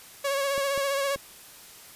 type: tone with vibrato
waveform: sawtooth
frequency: 554.4 Hz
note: C#5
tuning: in tune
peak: -21 dBFS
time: 0.24-1.16 s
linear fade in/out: 10 ms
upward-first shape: sine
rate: 15 Hz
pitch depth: 33 cents each way
type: clicks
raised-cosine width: 2 ms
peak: -26 dBFS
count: 3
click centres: 0.579 / 0.777 / 1.16 s
effects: white hiss -48 dBFS RMS until 1.95 s + resampled to 32000 Hz